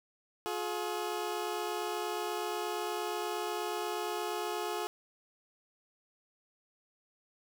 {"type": "tone pair together", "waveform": "20% pulse", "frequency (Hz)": [356.1, 424.5], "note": ["F4", "G#4"], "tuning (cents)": [34, 38], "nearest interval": "minor third", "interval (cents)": 304, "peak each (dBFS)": [-32, -31], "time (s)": [0.46, 4.87], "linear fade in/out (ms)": 0, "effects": []}